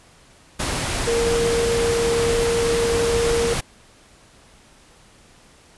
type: tone in noise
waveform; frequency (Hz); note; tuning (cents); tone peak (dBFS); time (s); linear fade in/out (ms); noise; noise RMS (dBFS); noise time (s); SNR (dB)
sine; 466.2; A#4; 0; -18; 1.07-3.54; 10; pink; -24; 0.59-3.61; +3
effects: pink hiss -51 dBFS RMS until 5.77 s + resampled to 24000 Hz